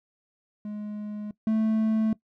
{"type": "tone pair in turn", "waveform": "triangle", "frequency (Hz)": [209.6, 219.5], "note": ["G#3", "A3"], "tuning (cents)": [16, -4], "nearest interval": "minor second", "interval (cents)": 80, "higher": "second", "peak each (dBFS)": [-30, -19], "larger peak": "second", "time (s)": [[0.65, 1.31], [1.47, 2.13]], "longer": "neither", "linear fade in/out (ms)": 2, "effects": ["noise-tail reverb RT60 0.1 s tail -19 dB re dry"]}